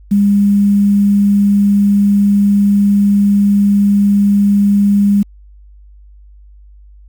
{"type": "tone with quantisation", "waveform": "sine", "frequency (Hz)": 202.2, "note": "G#3", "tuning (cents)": -46, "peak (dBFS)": -7, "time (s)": [0.11, 5.23], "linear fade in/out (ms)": 10, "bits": 6, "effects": ["added 50 Hz sine -37 dBFS peak until 7.08 s"]}